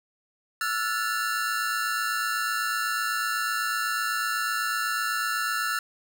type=tone cluster; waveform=square; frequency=1334 / 1442 / 1742 / 2764 Hz; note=E6 / F#6 / A6 / F7; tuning=+20 / -45 / -18 / -19 cents; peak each=-30 / -31 / -32 / -39 dBFS; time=0.61-5.79 s; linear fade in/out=2 ms; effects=none